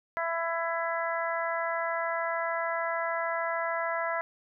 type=harmonic tone; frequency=333.3 Hz; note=E4; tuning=19 cents sharp; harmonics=2 / 3 / 4 / 5 / 6; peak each=-32 / -34 / -35 / -36 / -37 dBFS; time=0.17-4.21 s; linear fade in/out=0 ms; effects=none